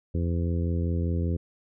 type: harmonic tone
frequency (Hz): 85.1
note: F2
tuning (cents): -44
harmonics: 1 / 2 / 3 / 4 / 5 / 6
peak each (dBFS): -25 / -31 / -35 / -37 / -39 / -41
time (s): 0.14-1.37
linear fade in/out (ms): 10
effects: none